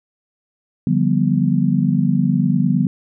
sine chord, G dominant seventh, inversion second, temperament just, 147 / 176.4 / 196 / 245 Hz, D3 / F3 / G3 / B3, +2 / +18 / 0 / -14 cents, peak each -19 dBFS, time 0.87-2.87 s, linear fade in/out 2 ms, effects none

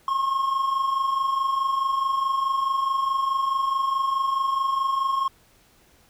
triangle tone pair together, 1057.3 / 1082 Hz, C6 / C#6, +18 / -42 cents, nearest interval unison, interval 40 cents, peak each -27 / -20 dBFS, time 0.08-5.28 s, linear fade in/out 2 ms, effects pink hiss -58 dBFS RMS until 6.09 s

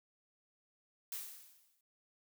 blue noise with exponential decay, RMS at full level -40 dBFS, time 1.12-1.81 s, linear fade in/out 2 ms, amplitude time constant 150 ms, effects none

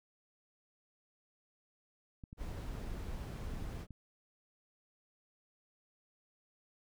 clicks, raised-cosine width 5 ms, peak -35 dBFS, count 8, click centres 2.238 / 2.329 / 2.751 / 2.817 / 2.875 / 3.538 / 3.625 / 3.907 s
brown noise, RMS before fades -42 dBFS, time 2.37-3.87 s, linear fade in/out 50 ms
effects none

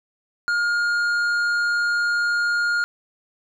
sine tone with tanh clipping, 1419 Hz, F6, 27 cents sharp, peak -20 dBFS, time 0.48-2.84 s, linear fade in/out 0 ms, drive 8 dB, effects none

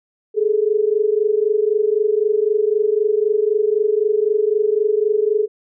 sine tone pair together, 413.1 / 437 Hz, G#4 / A4, -9 / -12 cents, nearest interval minor second, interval 97 cents, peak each -17 dBFS, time 0.34-5.48 s, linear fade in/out 50 ms, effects none

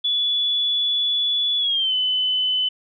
sine tone with pitch glide, 3429 to 3020 Hz, A7 to F#7, -45 to +35 cents, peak -18 dBFS, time 0.04-2.69 s, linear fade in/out 10 ms, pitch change -220 cents, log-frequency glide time 1.58-1.94 s, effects none

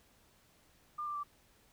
sine tone with pitch steps, 1200 / 1183.5 / 1167.2 Hz, D6 / D6 / D6, +37 / +13 / -11 cents, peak -36 dBFS, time 0.98-1.235 s, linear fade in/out 10 ms, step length 85 ms, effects pink hiss -67 dBFS RMS until 1.72 s

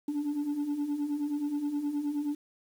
sine beating tone pair, 284.3 / 293.8 Hz, C#4 / D4, +44 / +1 cents, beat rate 9.5 Hz, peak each -34 / -28 dBFS, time 0.08-2.35 s, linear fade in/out 5 ms, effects tanh soft clip ceiling -26 dBFS + 9-bit

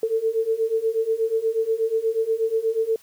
sine beating tone pair, 442.9 / 451.2 Hz, A4 / A4, +11 / +44 cents, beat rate 8.3 Hz, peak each -24 / -22 dBFS, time 0.03-2.96 s, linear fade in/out 2 ms, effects white hiss -54 dBFS RMS until 3.02 s + high-pass 60 Hz 12 dB/octave

